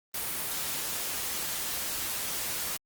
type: noise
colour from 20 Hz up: white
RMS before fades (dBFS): -33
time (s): 0.14-2.77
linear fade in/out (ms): 5
effects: Opus 32 kbps

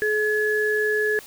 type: tone pair together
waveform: sine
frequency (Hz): 425.8 / 1700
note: G#4 / G#6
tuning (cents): +43 / +40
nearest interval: 2 octaves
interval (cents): 2397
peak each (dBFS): -22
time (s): 0.02-1.19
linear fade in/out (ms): 0
effects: white hiss -44 dBFS RMS until 1.26 s

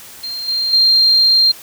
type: tone with level steps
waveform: sine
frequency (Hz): 4186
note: C8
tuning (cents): 0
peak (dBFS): -22 / -15 / -8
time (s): 0.23-1.52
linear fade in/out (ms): 10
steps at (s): 0.48 / 0.73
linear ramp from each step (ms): 2
effects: white hiss -37 dBFS RMS until 1.62 s

